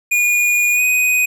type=tone with pitch glide; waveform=square; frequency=2441 to 2495 Hz; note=D#7 to D#7; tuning=-34 to +4 cents; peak=-13 dBFS; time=0.11-1.26 s; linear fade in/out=10 ms; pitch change=+38 cents; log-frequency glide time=0.73-0.82 s; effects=none